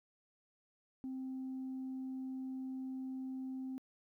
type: tone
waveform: sine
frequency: 261.6 Hz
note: C4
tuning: in tune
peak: -38 dBFS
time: 1.04-3.78 s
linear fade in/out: 0 ms
effects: tanh soft clip ceiling -37 dBFS + 13-bit